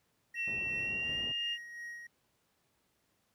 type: tone with tremolo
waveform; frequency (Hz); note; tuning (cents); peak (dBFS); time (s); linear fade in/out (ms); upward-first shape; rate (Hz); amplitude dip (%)
triangle; 1888; A#6; +22; -39; 0.34-2.07; 5; sine; 2.8; 45
type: tone with pitch glide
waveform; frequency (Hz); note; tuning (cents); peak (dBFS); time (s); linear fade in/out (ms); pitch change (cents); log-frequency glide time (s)
sine; 2702 to 2822; E7 to F7; +42 to +17; -33; 0.35-1.58; 50; +75; 0.77-1.22
type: low-pass noise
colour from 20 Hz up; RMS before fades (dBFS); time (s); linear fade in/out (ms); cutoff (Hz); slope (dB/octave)
pink; -46; 0.47-1.32; 5; 590; 12
effects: pink hiss -75 dBFS RMS until 3.34 s + high-pass 80 Hz 12 dB/octave